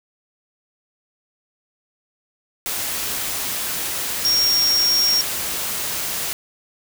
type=tone in noise; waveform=sine; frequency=5570 Hz; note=F8; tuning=5 cents flat; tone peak=-15 dBFS; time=4.25-5.21 s; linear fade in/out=0 ms; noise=white; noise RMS=-25 dBFS; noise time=2.66-6.33 s; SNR=+7 dB; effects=none